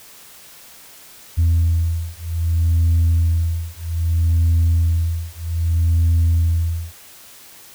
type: beating tone pair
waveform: sine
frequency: 83 / 83.63 Hz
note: E2 / E2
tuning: +12 / +26 cents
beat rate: 0.63 Hz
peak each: -16 dBFS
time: 1.37-6.94 s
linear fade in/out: 20 ms
effects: tanh soft clip ceiling -10 dBFS + white hiss -43 dBFS RMS until 7.74 s